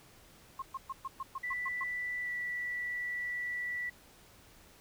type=tone bursts; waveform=sine; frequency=1070 Hz; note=C6; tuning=38 cents sharp; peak=-35 dBFS; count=9; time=0.59-1.838 s; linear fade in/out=5 ms; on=32 ms; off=120 ms
type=tone with pitch glide; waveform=sine; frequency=1974 to 1958.1 Hz; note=B6 to B6; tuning=-1 to -15 cents; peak=-34 dBFS; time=1.43-3.9 s; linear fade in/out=10 ms; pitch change=-14 cents; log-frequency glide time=2.22-2.29 s
effects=pink hiss -59 dBFS RMS until 4.8 s